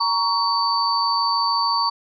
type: tone cluster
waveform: sine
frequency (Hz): 933 / 1120 / 4553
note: A#5 / C#6 / C#8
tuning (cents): +1 / +18 / +45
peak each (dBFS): -22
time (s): 0-1.9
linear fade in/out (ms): 10
effects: none